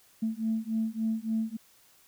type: beating tone pair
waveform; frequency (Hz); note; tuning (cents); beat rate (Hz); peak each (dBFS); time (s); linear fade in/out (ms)
sine; 220.5 / 224; A3 / A3; +4 / +31; 3.5; -30; 0.22-1.57; 10
effects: tanh soft clip ceiling -20 dBFS + white hiss -61 dBFS RMS until 2.07 s